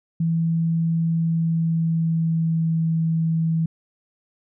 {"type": "tone with pitch glide", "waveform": "sine", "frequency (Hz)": [164.81, 162.73], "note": ["E3", "E3"], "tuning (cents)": [0, -22], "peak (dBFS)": -18, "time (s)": [0.2, 3.66], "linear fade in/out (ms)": 5, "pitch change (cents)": -22, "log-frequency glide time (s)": [1.11, 2.85], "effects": []}